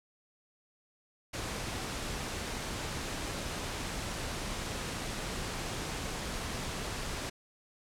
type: noise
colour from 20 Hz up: pink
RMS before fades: -37 dBFS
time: 1.33-7.3 s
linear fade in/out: 10 ms
effects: low-pass 9000 Hz 12 dB/octave